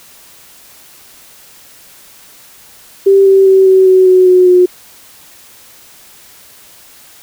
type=tone with pitch steps; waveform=sine; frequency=391.6 / 387.1 / 382.7 / 378.3 / 373.9 / 369.6 / 365.4 / 361.2 Hz; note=G4 / G4 / G4 / F#4 / F#4 / F#4 / F#4 / F#4; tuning=-2 / -22 / -42 / +38 / +18 / -2 / -22 / -42 cents; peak=-3 dBFS; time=3.06-4.66 s; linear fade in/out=10 ms; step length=200 ms; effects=white hiss -40 dBFS RMS until 7.22 s